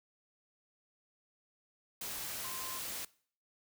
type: tone in noise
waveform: sine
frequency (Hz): 1044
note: C6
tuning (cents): -4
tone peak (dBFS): -47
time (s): 2.44-2.79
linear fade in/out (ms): 5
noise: white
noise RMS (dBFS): -41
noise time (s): 2.01-3.05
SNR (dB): -9
effects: noise-tail reverb RT60 0.5 s tail -21 dB re dry